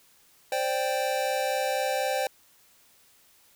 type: chord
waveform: square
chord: C suspended second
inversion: none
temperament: equal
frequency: 523.3 / 587.3 / 784 Hz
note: C5 / D5 / G5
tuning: 0 / 0 / 0 cents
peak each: -30 / -32 / -30 dBFS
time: 0.52-2.27 s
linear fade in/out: 2 ms
effects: white hiss -60 dBFS RMS until 3.55 s